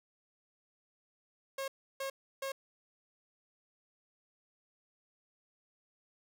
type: tone bursts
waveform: sawtooth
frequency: 542 Hz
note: C#5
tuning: 39 cents flat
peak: -32 dBFS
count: 3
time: 1.58-2.52 s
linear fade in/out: 5 ms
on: 100 ms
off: 320 ms
effects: none